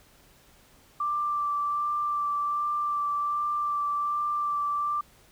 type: tone with vibrato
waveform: sine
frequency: 1174.7 Hz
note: D6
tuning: in tune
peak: -25 dBFS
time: 1-5.01 s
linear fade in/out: 5 ms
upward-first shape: sine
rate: 1.3 Hz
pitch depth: 13 cents each way
effects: pink hiss -58 dBFS RMS until 5.31 s